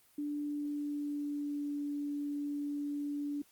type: tone with pitch glide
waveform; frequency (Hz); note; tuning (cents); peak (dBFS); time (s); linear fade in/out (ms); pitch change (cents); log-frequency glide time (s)
sine; 293 to 289.3; D4 to D4; -4 to -26; -34; 0.18-3.42; 5; -22; 0.4-1.81
effects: white hiss -66 dBFS RMS until 3.51 s + Opus 24 kbps